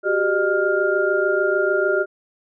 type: tone cluster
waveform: sine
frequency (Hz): 372.7 / 399.4 / 609 / 1406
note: F#4 / G4 / D#5 / F6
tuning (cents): +13 / +32 / -37 / +11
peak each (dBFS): -22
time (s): 0.03-2.06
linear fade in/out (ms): 50
effects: none